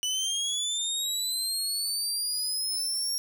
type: linear sweep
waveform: 25% pulse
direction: up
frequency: 2960 to 5588 Hz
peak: -23 dBFS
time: 0.03-3.18 s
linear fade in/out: 0 ms
effects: none